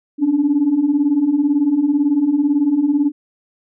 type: beating tone pair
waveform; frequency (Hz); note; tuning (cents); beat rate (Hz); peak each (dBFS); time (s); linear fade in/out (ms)
sine; 275 / 293; C#4 / D4; -14 / -4; 18; -18 / -13; 0.18-3.12; 50
effects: tanh soft clip ceiling -7 dBFS